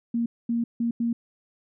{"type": "tone bursts at uneven times", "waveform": "sine", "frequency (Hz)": 233.8, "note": "A#3", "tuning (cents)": 5, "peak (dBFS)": -22, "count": 4, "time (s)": [[0.14, 0.26], [0.49, 0.64], [0.8, 0.91], [1, 1.13]], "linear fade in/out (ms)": 5, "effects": []}